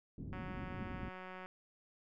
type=low-pass noise; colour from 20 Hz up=white; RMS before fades=-45 dBFS; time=0.18-1.09 s; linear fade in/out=2 ms; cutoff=260 Hz; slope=24 dB/octave
type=click train; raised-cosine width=0.5 ms; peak=-34 dBFS; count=210; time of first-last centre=0.33-1.46 s; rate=185 Hz
effects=none